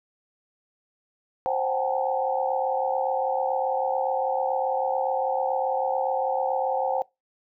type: tone cluster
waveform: sine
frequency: 527 / 731 / 769 / 836 / 905 Hz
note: C5 / F#5 / G5 / G#5 / A5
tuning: +12 / -21 / -33 / +11 / +48 cents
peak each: -27 / -32 / -27 / -30 / -33 dBFS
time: 1.46-7.02 s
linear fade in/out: 0 ms
effects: noise-tail reverb RT60 0.2 s tail -22 dB re dry